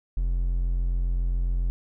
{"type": "tone", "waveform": "triangle", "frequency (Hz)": 43.65, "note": "F1", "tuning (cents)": 0, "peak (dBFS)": -20, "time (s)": [0.17, 1.7], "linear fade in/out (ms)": 0, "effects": []}